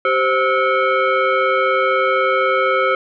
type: tone with frequency modulation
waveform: sine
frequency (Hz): 387.9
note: G4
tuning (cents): -18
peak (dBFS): -13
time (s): 0.05-2.95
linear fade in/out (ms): 2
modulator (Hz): 912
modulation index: 1.8
effects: none